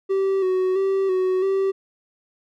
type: tone with vibrato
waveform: triangle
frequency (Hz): 379.6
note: F#4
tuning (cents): +44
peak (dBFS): -16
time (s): 0.09-1.72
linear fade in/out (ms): 20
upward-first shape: square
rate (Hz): 1.5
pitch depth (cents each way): 35
effects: none